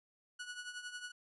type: tone with tremolo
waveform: sawtooth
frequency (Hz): 1468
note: F#6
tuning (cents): -14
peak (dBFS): -37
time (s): 0.39-1.12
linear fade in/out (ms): 10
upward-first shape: triangle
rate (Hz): 11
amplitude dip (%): 75
effects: resampled to 24000 Hz